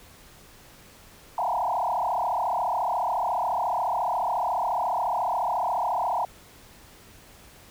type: tone with frequency modulation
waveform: sine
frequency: 833 Hz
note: G#5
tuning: 5 cents sharp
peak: -23 dBFS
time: 1.38-6.25 s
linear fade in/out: 2 ms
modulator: 34.2 Hz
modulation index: 4.5
effects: pink hiss -51 dBFS RMS until 7.7 s